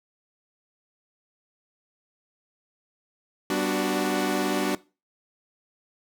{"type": "chord", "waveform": "sawtooth", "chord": "G major seventh", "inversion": "none", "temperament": "equal with one note detuned", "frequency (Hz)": [194.08, 246.9, 293.7, 370], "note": ["G3", "B3", "D4", "F#4"], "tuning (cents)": [-17, 0, 0, 0], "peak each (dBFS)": [-27, -28, -23, -24], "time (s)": [3.5, 4.75], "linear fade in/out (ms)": 2, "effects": ["noise-tail reverb RT60 0.3 s tail -20 dB re dry"]}